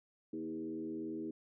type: tone with frequency modulation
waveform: sine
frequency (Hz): 319.2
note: D#4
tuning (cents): +44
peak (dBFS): -38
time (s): 0.33-1.31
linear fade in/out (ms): 5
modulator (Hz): 82.7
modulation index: 1
effects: none